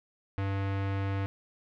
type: tone with low-pass filter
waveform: square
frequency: 98 Hz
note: G2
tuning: in tune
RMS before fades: -31 dBFS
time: 0.38-1.26 s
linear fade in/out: 0 ms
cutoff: 2300 Hz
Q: 1.2
effects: none